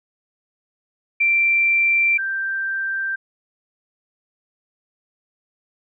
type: tone pair in turn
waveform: sine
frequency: 2354 / 1571.1 Hz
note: D7 / G6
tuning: +3 / +3 cents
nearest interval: perfect fifth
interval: 700 cents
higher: first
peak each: -14 / -21 dBFS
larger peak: first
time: 1.2-2.18 / 2.18-3.16 s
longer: neither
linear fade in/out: 10 ms
effects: none